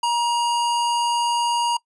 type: tone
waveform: square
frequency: 948 Hz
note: A#5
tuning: 29 cents sharp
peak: -19 dBFS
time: 0.03-1.77 s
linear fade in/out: 5 ms
effects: noise-tail reverb RT60 0.1 s tail -22 dB re dry + resampled to 24000 Hz